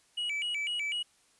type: tone with vibrato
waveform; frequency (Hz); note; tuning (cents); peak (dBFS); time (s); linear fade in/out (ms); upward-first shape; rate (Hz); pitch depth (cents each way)
triangle; 2590; E7; -31; -29; 0.17-1.03; 10; square; 4; 200
effects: white hiss -66 dBFS RMS until 1.39 s + resampled to 24000 Hz